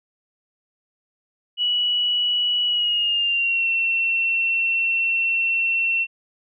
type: tone with pitch glide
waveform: sine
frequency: 2936 to 2708 Hz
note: F#7 to E7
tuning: -14 to +46 cents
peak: -18 dBFS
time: 1.57-6.07 s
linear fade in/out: 50 ms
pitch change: -140 cents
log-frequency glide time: 2.66-3.68 s
effects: none